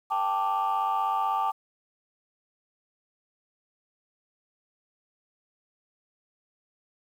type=chord; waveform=sine; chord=G suspended second; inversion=none; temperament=equal; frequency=784 / 880 / 1174.7 Hz; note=G5 / A5 / D6; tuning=0 / 0 / 0 cents; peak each=-27 dBFS; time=0.1-1.52 s; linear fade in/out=20 ms; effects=tanh soft clip ceiling -19 dBFS + 9-bit

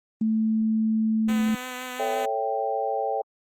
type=tone; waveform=sine; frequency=220 Hz; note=A3; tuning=in tune; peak=-20 dBFS; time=0.21-1.55 s; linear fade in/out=5 ms
type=tone with vibrato; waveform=5% pulse; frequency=252.4 Hz; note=B3; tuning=38 cents sharp; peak=-21 dBFS; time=1.28-2.26 s; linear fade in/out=10 ms; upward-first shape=triangle; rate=5.8 Hz; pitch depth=19 cents each way
type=chord; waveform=sine; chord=A dominant seventh; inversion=none; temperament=equal with one note detuned; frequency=441.5 / 554.4 / 659.3 / 784 Hz; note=A4 / C#5 / E5 / G5; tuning=+6 / 0 / 0 / 0 cents; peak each=-30 / -30 / -32 / -27 dBFS; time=1.99-3.22 s; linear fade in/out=10 ms
effects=Opus 24 kbps

